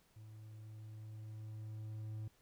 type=tone with level ramp; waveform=triangle; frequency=108.4 Hz; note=A2; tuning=25 cents flat; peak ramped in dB=-50 to -39 dBFS; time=0.16-2.28 s; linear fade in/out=5 ms; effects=pink hiss -72 dBFS RMS until 2.41 s